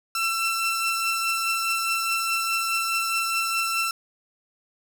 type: tone pair together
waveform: sawtooth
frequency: 1343.9 / 2683 Hz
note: E6 / E7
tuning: +33 / +30 cents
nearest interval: octave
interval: 1197 cents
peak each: -22 / -23 dBFS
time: 0.15-3.91 s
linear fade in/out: 2 ms
effects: none